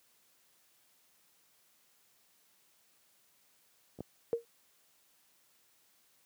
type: clicks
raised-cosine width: 2 ms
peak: -34 / -25 dBFS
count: 2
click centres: 3.989 / 4.006 s
type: tone with exponential decay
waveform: sine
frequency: 466.2 Hz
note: A#4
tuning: in tune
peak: -24 dBFS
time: 4.33-4.45 s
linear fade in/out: 0 ms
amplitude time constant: 24 ms
effects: white hiss -69 dBFS RMS until 6.25 s + high-pass 100 Hz 12 dB/octave